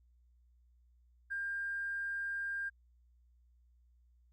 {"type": "tone with tanh clipping", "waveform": "triangle", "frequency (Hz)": 1600, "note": "G6", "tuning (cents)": 35, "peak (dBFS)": -35, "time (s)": [1.3, 2.7], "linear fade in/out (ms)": 20, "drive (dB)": 3, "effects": ["added 60 Hz sine -64 dBFS peak until 4.32 s", "Opus 48 kbps"]}